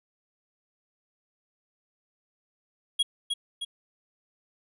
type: tone with echo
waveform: square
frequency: 3300 Hz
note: G#7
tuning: 12 cents flat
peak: -21 dBFS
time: 2.99-3.03 s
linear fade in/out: 10 ms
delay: 310 ms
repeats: 2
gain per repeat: -5 dB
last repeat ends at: 3.65 s
effects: resampled to 24000 Hz